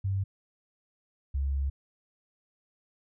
sine tone pair in turn, 97.2 / 68.73 Hz, G2 / C#2, -14 / -14 cents, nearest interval tritone, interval 600 cents, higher first, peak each -26 dBFS, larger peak neither, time 0.04-0.24 / 1.34-1.7 s, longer second, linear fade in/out 10 ms, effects none

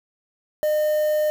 triangle tone with quantisation, 608 Hz, D#5, 40 cents flat, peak -16 dBFS, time 0.63-1.3 s, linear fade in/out 0 ms, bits 6, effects none

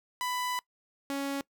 sawtooth tone pair in turn, 995 / 277.8 Hz, B5 / C#4, +13 / +4 cents, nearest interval octave + minor seventh, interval 2209 cents, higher first, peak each -27 dBFS, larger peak neither, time 0.21-0.59 / 1.1-1.41 s, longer first, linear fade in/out 0 ms, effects noise-tail reverb RT60 0.1 s tail -22 dB re dry

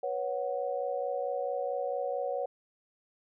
sine chord, B suspended second, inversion none, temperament equal with one note detuned, 489.9 / 554.4 / 740 Hz, B4 / C#5 / F#5, -14 / 0 / 0 cents, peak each -35 / -33 / -36 dBFS, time 0.03-2.46 s, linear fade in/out 5 ms, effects none

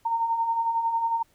sine beating tone pair, 908 / 919 Hz, A#5 / A#5, -46 / -25 cents, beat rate 11 Hz, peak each -32 / -23 dBFS, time 0.05-1.23 s, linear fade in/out 10 ms, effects pink hiss -64 dBFS RMS until 1.34 s

